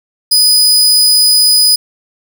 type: tone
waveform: sawtooth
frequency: 4978 Hz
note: D#8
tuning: in tune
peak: -3 dBFS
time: 0.31-1.76 s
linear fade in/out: 10 ms
effects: none